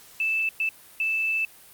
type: tone bursts at uneven times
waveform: sine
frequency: 2637 Hz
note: E7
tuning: in tune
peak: -22 dBFS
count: 3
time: 0.2-0.49 / 0.6-0.69 / 1-1.45 s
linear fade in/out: 2 ms
effects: white hiss -50 dBFS RMS until 1.73 s + Opus 48 kbps